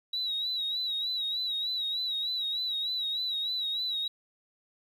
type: tone with vibrato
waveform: sine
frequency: 3873 Hz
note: B7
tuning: 35 cents flat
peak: -28 dBFS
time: 0.13-4.08 s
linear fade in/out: 5 ms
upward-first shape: sine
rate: 3.3 Hz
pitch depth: 64 cents each way
effects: tanh soft clip ceiling -24 dBFS + 10-bit